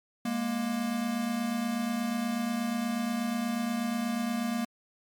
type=tone pair together; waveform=square; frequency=207.2 / 235.5 Hz; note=G#3 / A#3; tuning=-4 / +18 cents; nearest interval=major second; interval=222 cents; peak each=-35 / -30 dBFS; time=0.25-4.65 s; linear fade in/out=5 ms; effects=MP3 96 kbps